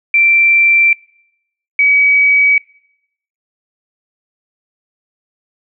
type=tone pair in turn; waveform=sine; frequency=2349 / 2273 Hz; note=D7 / C#7; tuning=0 / +43 cents; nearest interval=minor second; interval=57 cents; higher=first; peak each=-7 dBFS; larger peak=neither; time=0.14-0.93 / 1.79-2.58 s; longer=neither; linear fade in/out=2 ms; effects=noise-tail reverb RT60 0.8 s tail -24 dB re dry